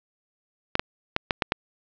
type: clicks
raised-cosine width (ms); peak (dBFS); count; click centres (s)
0.3; -5; 6; 0.754 / 0.795 / 1.164 / 1.308 / 1.422 / 1.521
effects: low-pass 5000 Hz 12 dB/octave